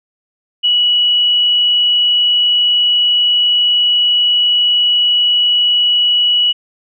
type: tone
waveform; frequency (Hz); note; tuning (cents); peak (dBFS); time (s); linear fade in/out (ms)
sine; 2933; F#7; -16; -9; 0.63-6.53; 20
effects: none